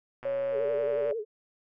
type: click train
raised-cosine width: 0.5 ms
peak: -29 dBFS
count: 111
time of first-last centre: 0.23-1.11 s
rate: 125 Hz
type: tone with pitch glide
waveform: sine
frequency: 554.4 to 579.6 Hz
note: C#5 to D5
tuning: 0 to -23 cents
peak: -27 dBFS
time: 0.25-1.13 s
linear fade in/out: 5 ms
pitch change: +77 cents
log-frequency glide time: 0.59-0.69 s
type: tone with vibrato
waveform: sine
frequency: 440 Hz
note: A4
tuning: in tune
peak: -30 dBFS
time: 0.51-1.25 s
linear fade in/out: 50 ms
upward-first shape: sine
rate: 11 Hz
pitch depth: 110 cents each way
effects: none